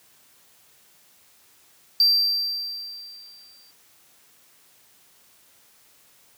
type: tone with exponential decay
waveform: triangle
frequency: 4699 Hz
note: D8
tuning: in tune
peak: -12 dBFS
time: 2-3.71 s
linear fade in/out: 2 ms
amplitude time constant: 370 ms
effects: white hiss -57 dBFS RMS until 6.37 s + high-pass 60 Hz 12 dB/octave